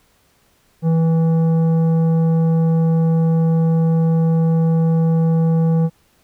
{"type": "tone with tanh clipping", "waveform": "sine", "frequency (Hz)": 163.4, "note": "E3", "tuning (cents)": -15, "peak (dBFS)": -14, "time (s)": [0.82, 5.9], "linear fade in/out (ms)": 50, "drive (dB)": 10, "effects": ["pink hiss -58 dBFS RMS until 6.23 s"]}